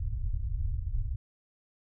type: low-pass noise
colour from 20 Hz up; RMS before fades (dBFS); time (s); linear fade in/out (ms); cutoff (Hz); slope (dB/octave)
pink; -31; 0-1.16; 10; 110; 48
effects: none